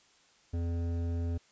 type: tone with hard clipping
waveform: sine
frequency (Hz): 84.9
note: F2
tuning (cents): -48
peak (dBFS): -32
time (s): 0.53-1.38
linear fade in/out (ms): 10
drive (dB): 12
effects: white hiss -64 dBFS RMS until 1.51 s + resampled to 16000 Hz